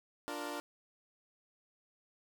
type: chord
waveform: 15% pulse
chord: Bb major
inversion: first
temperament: equal with one note detuned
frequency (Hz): 293.7 / 351.3 / 466.2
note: D4 / F4 / Bb4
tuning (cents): 0 / +10 / 0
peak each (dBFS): -35 / -38 / -39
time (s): 0.28-0.6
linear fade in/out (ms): 0
effects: none